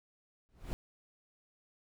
brown noise with exponential growth, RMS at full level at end -34 dBFS, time 0.49-0.73 s, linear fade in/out 0 ms, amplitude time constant 51 ms, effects none

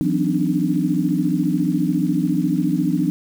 sine tone cluster, 165.4 / 185.5 / 254.6 / 289.1 / 303.4 Hz, E3 / F#3 / C4 / D4 / D#4, +6 / +5 / -47 / -27 / -44 cents, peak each -23 dBFS, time 0.01-3.1 s, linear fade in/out 0 ms, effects 7-bit

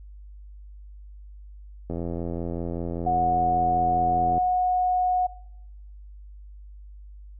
click train, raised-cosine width 2 ms, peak -18 dBFS, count 212, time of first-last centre 1.9-4.379 s, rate 85.1 Hz
sine tone, 730 Hz, F#5, 24 cents flat, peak -20 dBFS, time 3.06-5.27 s, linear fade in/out 10 ms
effects noise-tail reverb RT60 0.9 s tail -20 dB re dry + added 50 Hz sine -41 dBFS peak until 7.39 s

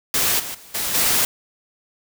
white noise with level steps, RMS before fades -19 / -30 / -44 / -24 / -18 dBFS, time 0.14-1.25 s, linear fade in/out 2 ms, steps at 0.39 / 0.54 / 0.74 / 0.94 s, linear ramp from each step 10 ms, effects none

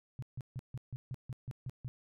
sine tone bursts, 127.2 Hz, C3, 48 cents flat, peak -37 dBFS, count 10, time 0.19-1.88 s, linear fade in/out 0 ms, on 34 ms, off 150 ms, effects none

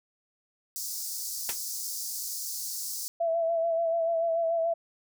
pink high-pass noise, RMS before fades -35 dBFS, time 0.76-3.08 s, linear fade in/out 0 ms, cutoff 4800 Hz, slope 48 dB/octave
white noise with exponential decay, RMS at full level -26 dBFS, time 1.49-1.58 s, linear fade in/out 1 ms, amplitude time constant 18 ms
sine tone with vibrato, 665 Hz, E5, 15 cents sharp, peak -24 dBFS, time 3.2-4.74 s, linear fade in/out 10 ms, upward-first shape sine, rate 6.9 Hz, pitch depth 34 cents each way
effects none

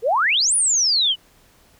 sine exponential two-way sweep, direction up then down, 420.8 to 9956 to 2895 Hz, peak -15 dBFS, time 0.02-1.16 s, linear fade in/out 50 ms, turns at 0.55 s, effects pink hiss -55 dBFS RMS until 1.79 s

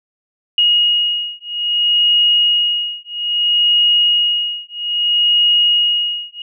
sine beating tone pair, 2878 / 2878.61 Hz, F#7 / F#7, -49 / -48 cents, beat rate 0.61 Hz, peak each -15 dBFS, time 0.58-6.42 s, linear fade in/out 2 ms, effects none

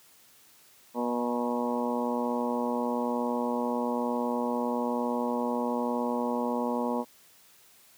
harmonic tone with a mistuned harmonic, 121.1 Hz, B2, 34 cents flat, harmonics 2 / 3 / 4 / 5 / 6 / 7 / 8 / 9, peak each -30 / -39 / -33 / -36 / -43 / -36 / -36 / -41 dBFS, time 0.94-7.05 s, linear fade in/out 50 ms, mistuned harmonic 8, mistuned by -16 cents, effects white hiss -58 dBFS RMS until 7.97 s + high-pass 80 Hz 12 dB/octave

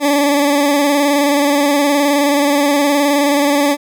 20% pulse tone with vibrato, 286.5 Hz, D4, 43 cents flat, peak -6 dBFS, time 0-3.77 s, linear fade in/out 50 ms, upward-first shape square, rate 19 Hz, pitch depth 34 cents each way, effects none

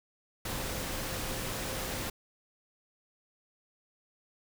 sine tone in noise, 523.3 Hz, C5, in tune, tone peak -46 dBFS, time 0.45-2.1 s, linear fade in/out 5 ms, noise pink, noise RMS -36 dBFS, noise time 0.45-2.1 s, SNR -13 dB, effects none

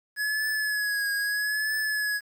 square tone with vibrato, 1688 Hz, G#6, 28 cents sharp, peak -26 dBFS, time 0.16-2.21 s, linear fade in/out 50 ms, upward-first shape triangle, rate 0.78 Hz, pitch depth 54 cents each way, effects 9-bit

